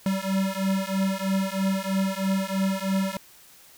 square beating tone pair, 191.1 / 194.2 Hz, G3 / G3, -44 / -16 cents, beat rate 3.1 Hz, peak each -27 dBFS, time 0.06-3.17 s, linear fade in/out 2 ms, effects white hiss -52 dBFS RMS until 3.77 s

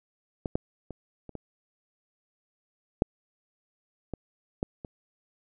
clicks, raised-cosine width 2 ms, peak -17 / -12 / -25 / -29 / -23 / -7 / -20 / -14 / -25 dBFS, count 9, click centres 0.458 / 0.555 / 0.907 / 1.293 / 1.353 / 3.021 / 4.137 / 4.629 / 4.848 s, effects none

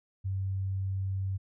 sine tone, 96.1 Hz, G2, 34 cents flat, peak -29 dBFS, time 0.24-1.38 s, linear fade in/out 20 ms, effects none

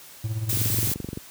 triangle tone with tremolo, 110 Hz, A2, in tune, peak -20 dBFS, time 0.24-0.9 s, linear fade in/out 0 ms, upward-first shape triangle, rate 17 Hz, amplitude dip 75%
blue noise, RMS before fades -26 dBFS, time 0.49-0.94 s, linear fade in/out 5 ms
click train, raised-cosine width 3 ms, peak -18 dBFS, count 16, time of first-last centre 0.53-1.174 s, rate 23.3 Hz
effects white hiss -46 dBFS RMS until 1.3 s + high-pass 60 Hz 12 dB/octave

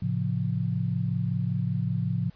sine chord, A augmented, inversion none, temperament equal with one note detuned, 110 / 135.35 / 174.61 Hz, A2 / C#3 / E#3, 0 / -41 / 0 cents, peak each -29 dBFS, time 0.02-2.3 s, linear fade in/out 5 ms, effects pink hiss -60 dBFS RMS until 2.35 s + resampled to 11025 Hz

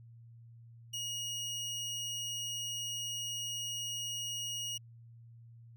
25% pulse tone, 2882 Hz, F#7, 46 cents flat, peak -33 dBFS, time 0.93-4.78 s, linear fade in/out 10 ms, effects added 116 Hz sine -52 dBFS peak until 5.76 s

